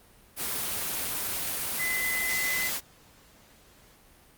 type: tone in noise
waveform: sine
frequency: 2024 Hz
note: B6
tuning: 42 cents sharp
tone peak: -28 dBFS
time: 1.77-2.71 s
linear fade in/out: 50 ms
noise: white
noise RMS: -31 dBFS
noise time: 0.36-2.81 s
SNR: 0 dB
effects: pink hiss -57 dBFS RMS until 4.37 s + Opus 32 kbps